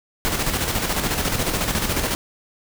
pink noise with tremolo, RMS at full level -21 dBFS, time 0.25-2.15 s, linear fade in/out 0 ms, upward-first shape square, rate 14 Hz, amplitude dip 45%, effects none

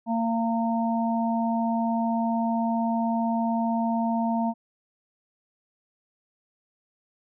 harmonic tone, 228.9 Hz, A#3, 31 cents flat, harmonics 1 / 3 / 4, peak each -24 / -29 / -30 dBFS, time 0.06-4.54 s, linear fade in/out 50 ms, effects none

